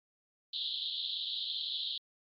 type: band-pass noise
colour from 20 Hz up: pink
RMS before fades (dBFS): -37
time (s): 0.53-1.98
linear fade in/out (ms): 5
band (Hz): 3200 to 4200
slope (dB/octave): 96
effects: MP3 48 kbps